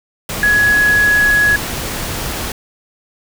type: tone in noise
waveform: sine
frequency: 1679 Hz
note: G#6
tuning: 18 cents sharp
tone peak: -9 dBFS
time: 0.43-1.56 s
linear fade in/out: 2 ms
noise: pink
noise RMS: -22 dBFS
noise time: 0.29-2.52 s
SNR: +10 dB
effects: none